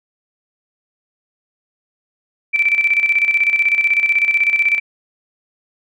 sine tone with tremolo, 2332 Hz, D7, 13 cents flat, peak -10 dBFS, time 2.53-4.8 s, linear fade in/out 20 ms, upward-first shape square, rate 16 Hz, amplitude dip 60%, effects none

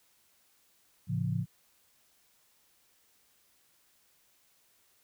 sine chord, A augmented, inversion none, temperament just, 110 / 137.5 / 171.88 Hz, A2 / C#3 / E#3, 0 / -14 / -27 cents, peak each -33 dBFS, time 1.07-1.46 s, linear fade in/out 50 ms, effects white hiss -68 dBFS RMS until 5.03 s

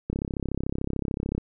click train, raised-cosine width 3 ms, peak -15 dBFS, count 44, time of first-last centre 0.1-1.38 s, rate 33.6 Hz, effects none

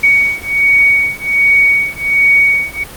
sine beating tone pair, 2241 / 2242.3 Hz, C#7 / C#7, +18 / +19 cents, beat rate 1.3 Hz, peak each -11 dBFS, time 0.03-2.84 s, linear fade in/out 10 ms, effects pink hiss -31 dBFS RMS until 2.96 s + Opus 48 kbps

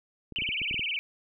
clicks, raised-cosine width 3 ms, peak -28 dBFS, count 8, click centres 0.323 / 0.387 / 0.421 / 0.49 / 0.617 / 0.711 / 0.743 / 0.794 s
sine tone with vibrato, 2640 Hz, E7, 2 cents sharp, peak -28 dBFS, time 0.36-0.99 s, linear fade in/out 0 ms, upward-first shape sine, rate 19 Hz, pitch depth 280 cents each way
effects none

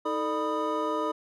triangle tone cluster, 315.4 / 442 / 598 / 988 / 1240 Hz, D#4 / A4 / D5 / B5 / D#6, +24 / +8 / +31 / 0 / -6 cents, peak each -31 dBFS, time 0.05-1.12 s, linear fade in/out 10 ms, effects none

